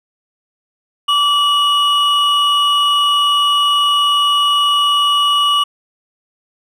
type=tone pair together; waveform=triangle; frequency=1158.8 / 2920 Hz; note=D6 / F#7; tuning=-24 / -24 cents; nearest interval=octave + major third; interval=1600 cents; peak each=-12 dBFS; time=1.08-5.64 s; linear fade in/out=10 ms; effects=none